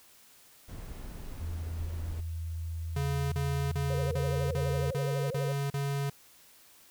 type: noise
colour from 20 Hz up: brown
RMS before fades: -42 dBFS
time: 0.68-2.21 s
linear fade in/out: 10 ms
type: tone with pitch glide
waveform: sine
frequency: 82.41 to 82.94 Hz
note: E2 to E2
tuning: 0 to +11 cents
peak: -33 dBFS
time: 1.4-4.92 s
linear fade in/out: 20 ms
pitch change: +11 cents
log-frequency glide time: 3.29-3.54 s
type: tone bursts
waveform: square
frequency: 140.2 Hz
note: C#3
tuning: 20 cents sharp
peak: -30 dBFS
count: 8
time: 2.96-6.099 s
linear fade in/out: 5 ms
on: 360 ms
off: 37 ms
type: tone with vibrato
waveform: sine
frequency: 503 Hz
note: B4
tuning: 32 cents sharp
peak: -34 dBFS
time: 3.9-5.52 s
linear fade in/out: 0 ms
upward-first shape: triangle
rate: 12 Hz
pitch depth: 200 cents each way
effects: white hiss -58 dBFS RMS until 6.9 s